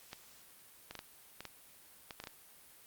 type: clicks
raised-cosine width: 0.2 ms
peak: -26 dBFS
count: 10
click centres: 0.131 / 0.91 / 0.953 / 0.991 / 1.406 / 1.453 / 2.108 / 2.201 / 2.239 / 2.272 s
effects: white hiss -59 dBFS RMS until 2.86 s + Opus 48 kbps

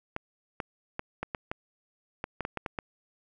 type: clicks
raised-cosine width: 0.5 ms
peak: -17 dBFS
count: 12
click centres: 0.164 / 0.602 / 0.994 / 1.23 / 1.348 / 1.515 / 2.241 / 2.407 / 2.451 / 2.573 / 2.662 / 2.788 s
effects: none

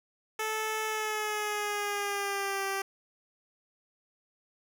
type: tone with pitch glide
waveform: 10% pulse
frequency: 436 to 390.7 Hz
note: A4 to G4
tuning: -16 to -6 cents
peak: -22 dBFS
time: 0.39-2.82 s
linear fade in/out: 5 ms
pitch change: -190 cents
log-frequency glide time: 0.86-2.65 s
effects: none

